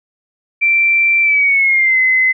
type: tone with pitch glide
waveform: sine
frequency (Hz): 2348 to 2044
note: D7 to C7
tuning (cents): -1 to -41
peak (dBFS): -9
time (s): 0.61-2.33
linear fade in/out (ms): 20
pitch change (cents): -240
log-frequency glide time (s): 1.22-1.99
effects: none